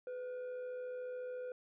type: tone with frequency modulation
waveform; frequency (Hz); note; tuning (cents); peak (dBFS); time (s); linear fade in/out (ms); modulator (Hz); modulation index
sine; 501; B4; +25; -38; 0.07-1.52; 2; 928; 0.26
effects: tanh soft clip ceiling -39 dBFS